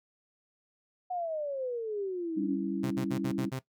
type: exponential sweep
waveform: sine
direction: down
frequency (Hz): 740 to 276.7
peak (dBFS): -31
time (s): 1.1-2.56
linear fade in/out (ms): 10
type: chord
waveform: sine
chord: C# diminished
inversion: second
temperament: equal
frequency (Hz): 196 / 277.2 / 329.6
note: G3 / C#4 / E4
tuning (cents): 0 / 0 / 0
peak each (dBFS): -34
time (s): 2.36-3.5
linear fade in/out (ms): 20
type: tone bursts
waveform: sawtooth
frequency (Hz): 131.2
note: C3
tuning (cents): +5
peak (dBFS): -29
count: 6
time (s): 2.83-3.594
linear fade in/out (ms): 10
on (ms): 79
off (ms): 58
effects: noise-tail reverb RT60 0.1 s tail -17 dB re dry